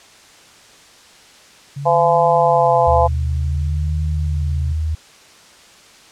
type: tone with vibrato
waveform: sine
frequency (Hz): 138.59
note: C#3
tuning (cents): 0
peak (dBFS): -24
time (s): 1.76-4.73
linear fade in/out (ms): 10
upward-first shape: sine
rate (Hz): 0.55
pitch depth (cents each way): 170
type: harmonic tone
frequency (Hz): 170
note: F3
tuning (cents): -46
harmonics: 3 / 4 / 5 / 6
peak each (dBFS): -17 / -15 / -16 / -20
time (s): 1.85-3.08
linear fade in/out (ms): 20
type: tone with pitch glide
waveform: sine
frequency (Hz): 77.78 to 78.59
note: D#2 to D#2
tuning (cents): 0 to +18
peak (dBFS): -17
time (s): 2.87-4.95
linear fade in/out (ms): 5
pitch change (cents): +18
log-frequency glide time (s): 3.54-3.79
effects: white hiss -45 dBFS RMS until 6.11 s + low-pass 7000 Hz 12 dB/octave